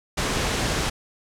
pink noise, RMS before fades -24 dBFS, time 0.17-0.9 s, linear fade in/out 10 ms, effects low-pass 8000 Hz 12 dB/octave

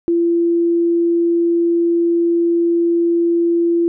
sine tone, 340 Hz, F4, 46 cents flat, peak -12 dBFS, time 0.08-3.88 s, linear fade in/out 0 ms, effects none

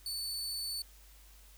sawtooth tone, 4485 Hz, C#8, 19 cents sharp, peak -33 dBFS, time 0.06-0.82 s, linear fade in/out 2 ms, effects added 50 Hz sine -56 dBFS peak until 1.57 s + white hiss -61 dBFS RMS until 1.57 s

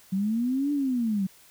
sine linear two-way sweep, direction up then down, 185 to 293.7 to 185 Hz, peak -23 dBFS, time 0.12-1.27 s, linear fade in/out 10 ms, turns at 0.72 s, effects white hiss -55 dBFS RMS until 1.5 s

